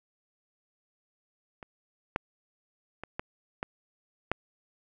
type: clicks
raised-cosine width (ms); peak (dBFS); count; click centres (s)
0.5; -28 / -12 / -23 / -17 / -17 / -11; 6; 1.628 / 2.161 / 3.036 / 3.195 / 3.629 / 4.316
effects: none